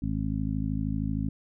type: harmonic tone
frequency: 53 Hz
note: G#1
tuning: 36 cents sharp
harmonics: 1 / 2 / 3 / 4 / 5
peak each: -33 / -33 / -33 / -33 / -33 dBFS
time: 0.02-1.29 s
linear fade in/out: 5 ms
effects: none